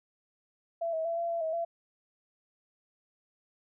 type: tone with pitch steps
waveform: sine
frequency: 671 / 643 / 671 / 680 / 675 / 640 / 676 Hz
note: E5 / E5 / E5 / F5 / E5 / D#5 / E5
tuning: +31 / -43 / +31 / -46 / +41 / +49 / +43 cents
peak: -29 dBFS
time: 0.81-1.65 s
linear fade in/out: 10 ms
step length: 120 ms
effects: none